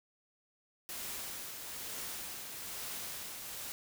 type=noise with tremolo; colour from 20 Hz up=white; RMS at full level=-41 dBFS; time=0.89-3.72 s; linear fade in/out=0 ms; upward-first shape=triangle; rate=1.1 Hz; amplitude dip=40%; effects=none